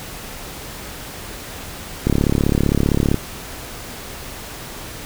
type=click train; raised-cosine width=3 ms; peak=-3 dBFS; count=39; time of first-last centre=2.07-3.143 s; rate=35.4 Hz; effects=pink hiss -33 dBFS RMS until 5.05 s